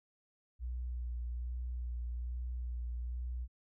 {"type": "tone with vibrato", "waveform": "sine", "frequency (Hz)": 60.5, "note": "B1", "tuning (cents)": -35, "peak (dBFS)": -36, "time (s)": [0.59, 3.48], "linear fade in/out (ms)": 50, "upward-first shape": "sine", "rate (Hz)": 1.2, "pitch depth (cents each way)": 24, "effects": []}